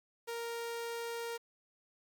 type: tone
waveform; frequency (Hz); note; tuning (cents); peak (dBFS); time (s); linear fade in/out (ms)
sawtooth; 466.2; A#4; 0; -34; 0.27-1.38; 20
effects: 10-bit